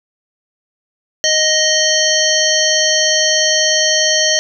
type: harmonic tone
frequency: 622.3 Hz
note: D#5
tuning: in tune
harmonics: 1 / 3 / 5 / 7 / 9 / 10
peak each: -18 / -18 / -18 / -18 / -18 / -18 dBFS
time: 1.24-4.39 s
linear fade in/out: 0 ms
effects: none